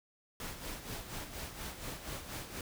pink noise with tremolo, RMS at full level -41 dBFS, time 0.4-2.61 s, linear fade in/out 2 ms, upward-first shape sine, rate 4.2 Hz, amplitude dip 60%, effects none

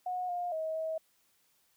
sine tone with pitch steps, 728 / 708 / 636 / 640 Hz, F#5 / F5 / D#5 / D#5, -28 / +23 / +38 / +49 cents, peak -32 dBFS, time 0.06-0.98 s, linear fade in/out 5 ms, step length 230 ms, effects white hiss -71 dBFS RMS until 1.76 s

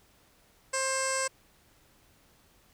15% pulse tone with low-pass filter, 530 Hz, C5, 22 cents sharp, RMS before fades -30 dBFS, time 0.73-1.28 s, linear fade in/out 10 ms, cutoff 7700 Hz, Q 9.6, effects pink hiss -63 dBFS RMS until 2.73 s

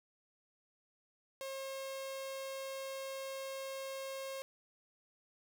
sawtooth tone with notch filter, 538 Hz, C5, 48 cents sharp, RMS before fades -43 dBFS, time 1.41-4.42 s, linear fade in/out 0 ms, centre 1400 Hz, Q 1.9, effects none

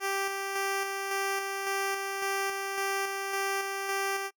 10% pulse tone with tremolo, 392 Hz, G4, in tune, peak -20 dBFS, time 0-4.31 s, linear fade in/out 50 ms, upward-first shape square, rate 1.8 Hz, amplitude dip 35%, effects noise-tail reverb RT60 0.1 s tail -24 dB re dry

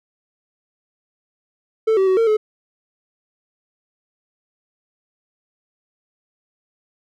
triangle tone with pitch steps, 442.1 / 383.4 / 375.9 / 455.9 / 429 Hz, A4 / G4 / F#4 / A#4 / A4, +8 / -38 / +27 / -39 / -44 cents, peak -11 dBFS, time 1.87-2.37 s, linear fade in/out 10 ms, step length 100 ms, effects none

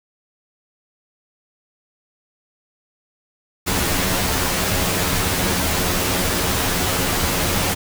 pink noise with comb filter, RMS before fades -20 dBFS, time 3.66-7.75 s, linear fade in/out 20 ms, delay 11 ms, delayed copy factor +0.7, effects none

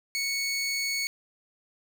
20% pulse tone, 2217 Hz, C#7, in tune, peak -22 dBFS, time 0.15-1.07 s, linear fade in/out 0 ms, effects none

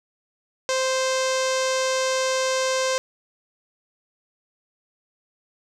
sawtooth tone with low-pass filter, 522 Hz, C5, 4 cents flat, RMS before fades -23 dBFS, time 0.69-2.98 s, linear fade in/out 0 ms, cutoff 6500 Hz, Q 2.4, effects none

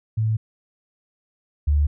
sine tone pair in turn, 110 / 73.26 Hz, A2 / D2, 0 / -4 cents, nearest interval perfect fifth, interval 704 cents, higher first, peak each -18 / -15 dBFS, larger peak second, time 0.17-0.37 / 1.67-1.87 s, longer neither, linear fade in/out 10 ms, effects none

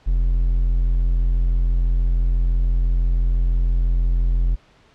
triangle tone, 43 Hz, F1, 26 cents flat, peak -13 dBFS, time 0.06-4.56 s, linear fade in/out 20 ms, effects pink hiss -54 dBFS RMS until 4.94 s + low-pass 4000 Hz 12 dB/octave

